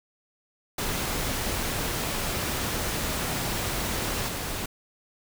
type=noise with level steps; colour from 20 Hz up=pink; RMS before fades=-29 / -32 dBFS; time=0.78-4.66 s; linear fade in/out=5 ms; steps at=4.28 s; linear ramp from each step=5 ms; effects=none